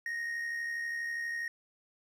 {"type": "tone with amplitude modulation", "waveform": "triangle", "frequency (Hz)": 1864.7, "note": "A#6", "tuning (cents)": 0, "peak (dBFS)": -30, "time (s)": [0.06, 1.48], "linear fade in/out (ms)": 2, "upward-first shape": "sine", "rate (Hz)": 72.3, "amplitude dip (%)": 40, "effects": []}